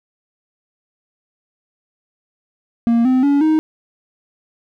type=tone with pitch steps; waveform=triangle; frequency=233.1 / 257.2 / 283.7 / 313 Hz; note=A#3 / C4 / C#4 / D#4; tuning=0 / -30 / +40 / +10 cents; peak=-9 dBFS; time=2.87-3.59 s; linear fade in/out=0 ms; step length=180 ms; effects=none